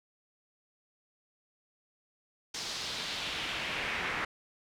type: noise with band-pass filter sweep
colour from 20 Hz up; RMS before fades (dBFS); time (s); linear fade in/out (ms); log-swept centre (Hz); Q
brown; -36; 2.54-4.25; 5; 5200 to 1900; 1.9
effects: none